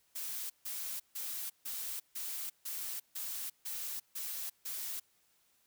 blue noise bursts, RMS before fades -40 dBFS, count 10, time 0.15-5 s, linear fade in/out 10 ms, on 350 ms, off 150 ms, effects white hiss -72 dBFS RMS until 5.66 s

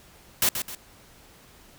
white noise with echo, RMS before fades -21 dBFS, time 0.42-0.49 s, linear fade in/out 2 ms, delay 130 ms, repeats 2, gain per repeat -8 dB, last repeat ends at 0.75 s, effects pink hiss -53 dBFS RMS until 1.78 s

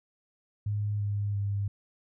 sine tone with pitch steps, 103.83 / 102.22 / 100.64 Hz, G#2 / G#2 / G2, 0 / -27 / +46 cents, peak -27 dBFS, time 0.66-1.68 s, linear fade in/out 5 ms, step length 340 ms, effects none

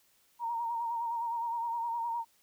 sine tone with vibrato, 932.3 Hz, A#5, in tune, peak -31 dBFS, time 0.39-2.25 s, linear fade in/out 50 ms, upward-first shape sine, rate 9.7 Hz, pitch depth 41 cents each way, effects white hiss -68 dBFS RMS until 2.42 s

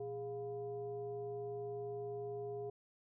sine tone with frequency modulation, 412.3 Hz, G#4, 13 cents flat, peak -40 dBFS, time 0-2.7 s, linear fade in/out 5 ms, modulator 292 Hz, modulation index 0.62, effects none

